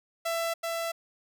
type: tone with echo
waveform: sawtooth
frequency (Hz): 667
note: E5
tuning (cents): +20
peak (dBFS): -24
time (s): 0.25-0.54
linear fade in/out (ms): 10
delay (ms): 380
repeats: 1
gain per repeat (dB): -2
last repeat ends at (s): 0.92
effects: none